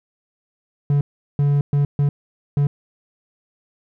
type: tone bursts at uneven times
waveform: triangle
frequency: 143.2 Hz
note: D3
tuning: 43 cents flat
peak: -12 dBFS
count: 5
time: 0.9-1.01 / 1.39-1.61 / 1.73-1.85 / 1.99-2.09 / 2.57-2.67 s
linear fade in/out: 2 ms
effects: none